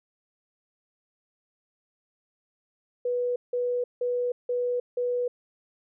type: tone bursts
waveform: sine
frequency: 490.3 Hz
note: B4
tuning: 13 cents flat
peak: -24 dBFS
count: 5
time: 3.05-5.28 s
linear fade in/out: 5 ms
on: 310 ms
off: 170 ms
effects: none